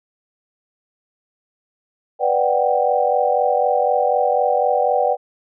sine chord, G major seventh, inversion first, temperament equal, 493.9 / 587.3 / 740 / 784 Hz, B4 / D5 / F#5 / G5, 0 / 0 / 0 / 0 cents, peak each -20 dBFS, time 2.19-5.17 s, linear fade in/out 50 ms, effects none

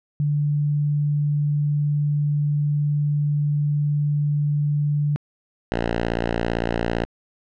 sine / 5% pulse tone pair in turn, 146.83 / 57.73 Hz, D3 / A#1, 0 / -16 cents, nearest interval octave + major third, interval 1616 cents, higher first, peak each -18 / -10 dBFS, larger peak second, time 0.2-5.16 / 5.72-7.05 s, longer first, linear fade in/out 0 ms, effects low-pass 3000 Hz 12 dB/octave

